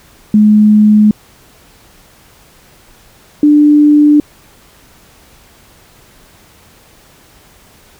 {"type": "tone pair in turn", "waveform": "sine", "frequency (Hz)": [211.6, 296.3], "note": ["G#3", "D4"], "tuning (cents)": [33, 15], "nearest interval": "tritone", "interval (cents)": 582, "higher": "second", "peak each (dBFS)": -3, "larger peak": "neither", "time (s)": [[0.34, 1.11], [3.43, 4.2]], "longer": "neither", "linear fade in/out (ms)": 2, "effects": ["pink hiss -44 dBFS RMS until 7.99 s"]}